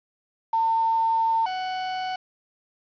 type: tone pair in turn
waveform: sine / 40% pulse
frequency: 903 / 744.3 Hz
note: A5 / F#5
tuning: +45 / +10 cents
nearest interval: minor third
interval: 335 cents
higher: first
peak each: -19 / -26 dBFS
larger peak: first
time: 0.53-1.46 / 1.46-2.16 s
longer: first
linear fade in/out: 5 ms
effects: resampled to 11025 Hz + 8-bit